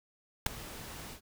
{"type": "noise with ADSR envelope", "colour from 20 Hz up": "pink", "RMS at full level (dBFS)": -23, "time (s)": [0.46, 1.21], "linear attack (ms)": 5, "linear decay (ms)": 5, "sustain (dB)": -22, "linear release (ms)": 91, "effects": []}